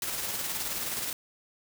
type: noise with tremolo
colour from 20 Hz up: white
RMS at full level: -32 dBFS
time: 0.02-1.13 s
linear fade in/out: 2 ms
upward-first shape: square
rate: 19 Hz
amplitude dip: 30%
effects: none